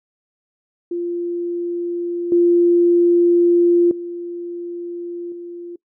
sine tone with level steps, 346.8 Hz, F4, 12 cents flat, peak -20 / -10 / -25 / -29 dBFS, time 0.91-5.76 s, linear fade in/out 5 ms, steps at 2.32 / 3.91 / 5.32 s, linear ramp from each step 2 ms, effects noise-tail reverb RT60 0.1 s tail -23 dB re dry

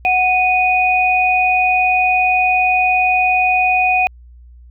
sine tone pair together, 737.3 / 2480 Hz, F#5 / D#7, -6 / -6 cents, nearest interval octave + major sixth, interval 2100 cents, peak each -14 / -14 dBFS, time 0.05-4.07 s, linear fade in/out 0 ms, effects added 60 Hz sine -38 dBFS peak until 4.7 s

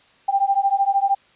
sine beating tone pair, 784 / 797 Hz, G5 / G5, 0 / +28 cents, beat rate 13 Hz, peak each -19 dBFS, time 0.28-1.15 s, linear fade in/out 10 ms, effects white hiss -55 dBFS RMS until 1.35 s + resampled to 8000 Hz

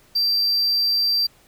triangle tone, 4699 Hz, D8, in tune, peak -16 dBFS, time 0.15-1.27 s, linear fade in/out 10 ms, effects pink hiss -55 dBFS RMS until 1.47 s

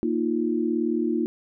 sine chord, Bb suspended fourth, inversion none, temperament equal, 233.1 / 311.1 / 349.2 Hz, Bb3 / Eb4 / F4, 0 / 0 / 0 cents, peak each -26 dBFS, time 0.03-1.26 s, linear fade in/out 0 ms, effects none

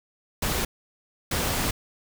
pink noise bursts at uneven times, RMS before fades -26 dBFS, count 2, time 0.42-0.65 / 1.31-1.71 s, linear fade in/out 5 ms, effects none

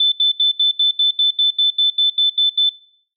sine tone bursts, 3520 Hz, A7, in tune, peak -11 dBFS, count 14, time 0-2.694 s, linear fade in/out 5 ms, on 120 ms, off 78 ms, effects noise-tail reverb RT60 0.7 s tail -24 dB re dry

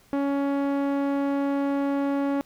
sawtooth tone with low-pass filter, 279.7 Hz, C#4, 16 cents sharp, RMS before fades -25 dBFS, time 0.13-2.41 s, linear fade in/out 0 ms, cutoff 1300 Hz, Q 0.52, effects pink hiss -58 dBFS RMS until 2.45 s

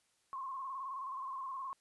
sine tone with vibrato, 1067 Hz, C6, 34 cents sharp, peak -39 dBFS, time 0.33-1.73 s, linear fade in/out 0 ms, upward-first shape square, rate 19 Hz, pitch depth 50 cents each way, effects white hiss -75 dBFS RMS until 1.8 s + resampled to 24000 Hz

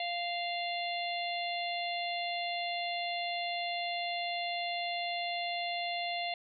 harmonic tone, 696 Hz, F5, 6 cents flat, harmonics 1 / 3 / 4 / 5 / 6, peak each -35 / -40 / -41 / -42 / -43 dBFS, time 0-6.34 s, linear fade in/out 2 ms, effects none

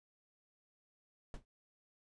brown noise with exponential decay, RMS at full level -39 dBFS, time 1.34-1.45 s, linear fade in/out 1 ms, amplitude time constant 22 ms, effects resampled to 22050 Hz

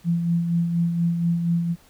sine tone with tremolo, 170 Hz, F3, 46 cents flat, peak -17 dBFS, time 0.04-1.76 s, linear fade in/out 50 ms, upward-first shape sine, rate 4.2 Hz, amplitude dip 45%, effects pink hiss -55 dBFS RMS until 1.89 s

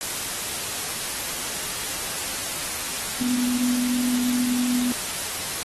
sine tone in noise, 246.9 Hz, B3, in tune, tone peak -21 dBFS, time 3.21-4.92 s, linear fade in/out 0 ms, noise white, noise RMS -29 dBFS, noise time 0.01-5.63 s, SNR +5 dB, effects AAC 32 kbps

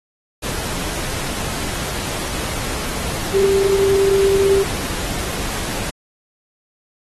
sine tone in noise, 392 Hz, G4, in tune, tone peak -12 dBFS, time 3.33-4.64 s, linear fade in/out 20 ms, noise pink, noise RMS -25 dBFS, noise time 0.42-5.91 s, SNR +10 dB, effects AAC 32 kbps

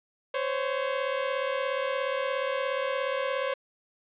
sawtooth tone pair together, 517.4 / 554.4 Hz, C5 / C#5, -19 / 0 cents, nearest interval minor second, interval 119 cents, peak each -26 dBFS, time 0.34-3.54 s, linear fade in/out 5 ms, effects resampled to 8000 Hz + 10-bit

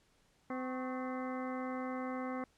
harmonic tone with a mistuned harmonic, 256.5 Hz, C4, 34 cents flat, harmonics 1 / 2 / 3 / 4 / 5 / 6 / 7 / 8, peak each -39 / -43 / -46 / -46 / -49 / -55 / -56 / -51 dBFS, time 0.5-2.44 s, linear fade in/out 2 ms, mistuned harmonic 4, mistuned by +110 cents, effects pink hiss -71 dBFS RMS until 2.57 s + low-pass 9000 Hz 12 dB/octave

